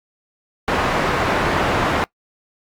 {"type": "low-pass noise", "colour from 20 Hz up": "white", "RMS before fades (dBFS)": -19, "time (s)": [0.68, 2.04], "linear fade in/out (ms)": 0, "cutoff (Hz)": 1300, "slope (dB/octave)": 12, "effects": ["noise-tail reverb RT60 0.1 s tail -23 dB re dry", "Opus 48 kbps"]}